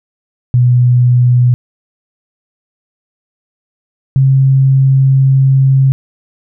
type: tone pair in turn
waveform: sine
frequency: 123.47 / 134.3 Hz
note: B2 / C3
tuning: 0 / +46 cents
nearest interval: minor second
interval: 146 cents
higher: second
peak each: -5 dBFS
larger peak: neither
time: 0.54-1.54 / 4.16-5.92 s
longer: second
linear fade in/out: 0 ms
effects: none